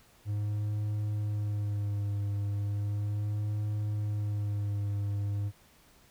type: tone with vibrato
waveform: triangle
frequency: 103.3 Hz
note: G#2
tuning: 9 cents flat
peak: -27 dBFS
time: 0.25-5.52 s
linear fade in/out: 50 ms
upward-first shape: sine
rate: 0.36 Hz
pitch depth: 32 cents each way
effects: pink hiss -61 dBFS RMS until 6.1 s